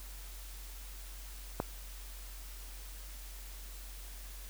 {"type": "click", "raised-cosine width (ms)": 1, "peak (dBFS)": -17, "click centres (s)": 1.601, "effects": ["added 46 Hz sine -45 dBFS peak until 4.49 s", "white hiss -52 dBFS RMS until 4.49 s"]}